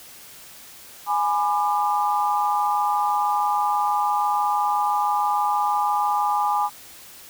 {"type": "chord", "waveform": "sine", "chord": "G# diminished", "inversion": "none", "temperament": "just", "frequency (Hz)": [830.6, 996.7, 1196.1], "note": ["G#5", "B5", "D6"], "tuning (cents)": [0, 16, 31], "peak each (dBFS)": [-21, -25, -25], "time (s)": [1.06, 6.7], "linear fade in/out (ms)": 50, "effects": ["white hiss -44 dBFS RMS until 7.29 s"]}